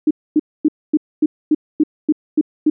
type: tone bursts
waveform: sine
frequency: 305.3 Hz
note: D#4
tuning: 33 cents flat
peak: -9 dBFS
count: 10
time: 0.07-2.7 s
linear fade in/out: 5 ms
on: 38 ms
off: 250 ms
effects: none